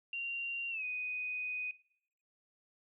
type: tone with pitch glide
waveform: sine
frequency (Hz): 2766 to 2493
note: F7 to D#7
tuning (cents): -17 to +3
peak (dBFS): -36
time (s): 0.13-1.71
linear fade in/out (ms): 2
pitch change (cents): -180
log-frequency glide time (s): 0.7-0.84
effects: noise-tail reverb RT60 0.7 s tail -20 dB re dry